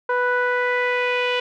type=tone with low-pass filter sweep; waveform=sawtooth; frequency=493.9 Hz; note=B4; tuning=in tune; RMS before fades=-21 dBFS; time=0.09-1.4 s; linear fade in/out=5 ms; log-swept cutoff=1300 to 2900 Hz; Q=3.8; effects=none